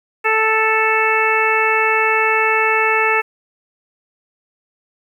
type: harmonic tone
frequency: 440 Hz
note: A4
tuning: in tune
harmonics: 1 / 2 / 3 / 4 / 5 / 6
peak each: -20 / -20 / -20 / -20 / -20 / -20 dBFS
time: 0.24-3.22 s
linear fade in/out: 20 ms
effects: 8-bit